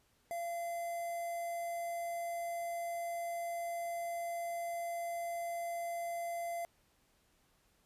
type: tone with notch filter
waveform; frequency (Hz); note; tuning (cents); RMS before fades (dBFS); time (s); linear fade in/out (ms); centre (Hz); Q
square; 685; F5; -34; -39; 0.31-6.65; 0; 3800; 0.63
effects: pink hiss -72 dBFS RMS until 7.85 s + resampled to 32000 Hz